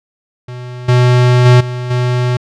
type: tone with level steps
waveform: square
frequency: 124 Hz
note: B2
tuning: 7 cents sharp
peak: -25 / -7 / -4 / -19 / -12 dBFS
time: 0.48-2.37 s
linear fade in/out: 5 ms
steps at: 0.88 / 1.45 / 1.6 / 1.9 s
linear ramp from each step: 10 ms
effects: low-pass 5000 Hz 12 dB/octave